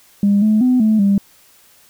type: tone with pitch steps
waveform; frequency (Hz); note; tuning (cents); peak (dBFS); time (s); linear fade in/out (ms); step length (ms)
sine; 201.9 / 215 / 252.3 / 217.3 / 199.1; G#3 / A3 / B3 / A3 / G3; -49 / -40 / +37 / -21 / +27; -9; 0.23-1.18; 2; 190
effects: tanh soft clip ceiling -6 dBFS + white hiss -50 dBFS RMS until 1.89 s